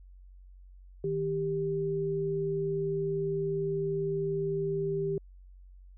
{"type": "tone pair together", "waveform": "sine", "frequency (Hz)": [156.32, 393.9], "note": ["D#3", "G4"], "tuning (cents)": [8, 8], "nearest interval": "octave + major third", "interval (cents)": 1600, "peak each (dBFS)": [-34, -29], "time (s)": [1.04, 5.18], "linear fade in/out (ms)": 2, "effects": ["added 46 Hz sine -49 dBFS peak until 5.97 s"]}